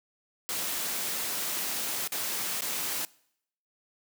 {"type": "noise with dropouts", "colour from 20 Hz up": "white", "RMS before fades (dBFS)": -32, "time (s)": [0.49, 3.05], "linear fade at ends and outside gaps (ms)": 0, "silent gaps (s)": [[2.075, 2.121], [2.608, 2.62]], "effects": ["noise-tail reverb RT60 0.7 s tail -23 dB re dry", "high-pass 150 Hz 12 dB/octave"]}